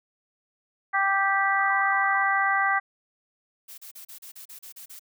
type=harmonic tone; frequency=392.1 Hz; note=G4; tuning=in tune; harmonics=2 / 3 / 4 / 5; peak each=-26 / -26 / -26 / -26 dBFS; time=0.93-2.8 s; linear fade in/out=20 ms
type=tone with vibrato; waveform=sine; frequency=1126 Hz; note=C#6; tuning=27 cents sharp; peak=-35 dBFS; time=1.59-2.23 s; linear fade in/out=0 ms; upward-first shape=square; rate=4.5 Hz; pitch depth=160 cents each way
type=noise bursts; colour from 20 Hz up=blue; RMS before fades=-43 dBFS; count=10; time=3.68-4.995 s; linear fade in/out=10 ms; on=100 ms; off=35 ms
effects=none